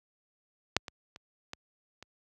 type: clicks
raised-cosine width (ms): 0.2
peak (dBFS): -6 / -22 / -28 / -21 / -29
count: 5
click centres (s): 0.766 / 0.882 / 1.161 / 1.534 / 2.026
effects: high-pass 60 Hz 12 dB/octave